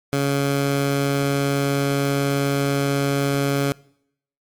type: tone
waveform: 15% pulse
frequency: 139.9 Hz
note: C#3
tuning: 16 cents sharp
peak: -12 dBFS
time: 0.13-3.72 s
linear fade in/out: 0 ms
effects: noise-tail reverb RT60 0.7 s tail -23 dB re dry + MP3 96 kbps